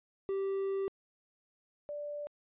triangle / sine tone pair in turn, 390 / 586.5 Hz, G4 / D5, -9 / -2 cents, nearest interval perfect fifth, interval 707 cents, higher second, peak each -29 / -37 dBFS, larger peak first, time 0.29-0.88 / 1.89-2.27 s, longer first, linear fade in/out 0 ms, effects resampled to 8000 Hz

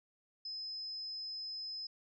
sine tone, 5100 Hz, D#8, 42 cents sharp, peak -40 dBFS, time 0.45-1.87 s, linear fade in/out 5 ms, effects none

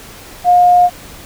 sine tone, 713 Hz, F5, 36 cents sharp, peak -5 dBFS, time 0.44-0.9 s, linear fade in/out 50 ms, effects pink hiss -35 dBFS RMS until 1.25 s

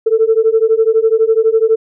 sine beating tone pair, 440 / 452 Hz, A4 / A4, 0 / +47 cents, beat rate 12 Hz, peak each -11 dBFS, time 0.06-1.76 s, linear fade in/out 10 ms, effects tanh soft clip ceiling -1 dBFS

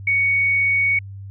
sine tone, 2231 Hz, C#7, 11 cents sharp, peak -15 dBFS, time 0.07-0.99 s, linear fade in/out 5 ms, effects added 98 Hz sine -32 dBFS peak until 1.3 s

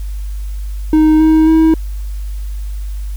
triangle tone with pitch steps, 311.1 / 315.6 / 320.2 Hz, D#4 / D#4 / D#4, 0 / +25 / +50 cents, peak -4 dBFS, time 0.93-1.74 s, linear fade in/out 2 ms, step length 270 ms, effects added 50 Hz sine -19 dBFS peak until 3.16 s + white hiss -44 dBFS RMS until 3.16 s

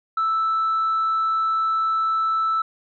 sine tone, 1318 Hz, E6, 1 cent flat, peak -17 dBFS, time 0.17-2.62 s, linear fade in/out 5 ms, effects tanh soft clip ceiling -16 dBFS

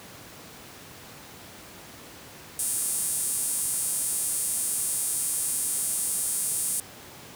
sawtooth tone with high-pass filter, 349.2 Hz, F4, in tune, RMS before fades -28 dBFS, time 2.59-6.8 s, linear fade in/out 2 ms, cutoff 9200 Hz, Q 4, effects pink hiss -45 dBFS RMS until 7.35 s + high-pass 100 Hz 12 dB/octave

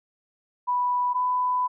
sine tone pair in turn, 986 / 998 Hz, B5 / B5, -3 / +18 cents, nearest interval unison, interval 21 cents, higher second, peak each -21 dBFS, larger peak neither, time 0.67-1.14 / 1.14-1.68 s, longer second, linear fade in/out 20 ms, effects none

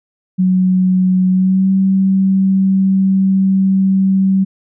sine tone with pitch glide, 185 to 191.86 Hz, F#3 to G3, 0 to -37 cents, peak -9 dBFS, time 0.38-4.45 s, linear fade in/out 20 ms, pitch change +63 cents, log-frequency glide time 1.3-1.71 s, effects none

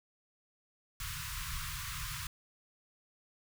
pink band-stop noise, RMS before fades -40 dBFS, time 1-2.27 s, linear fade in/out 2 ms, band 160 to 1000 Hz, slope 96 dB/octave, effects none

